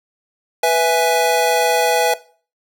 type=chord; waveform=square; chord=E major; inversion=second; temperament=equal; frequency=493.9 / 659.3 / 830.6 Hz; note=B4 / E5 / G#5; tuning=0 / 0 / 0 cents; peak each=-18 dBFS; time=0.63-2.14 s; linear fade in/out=5 ms; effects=noise-tail reverb RT60 0.4 s tail -18 dB re dry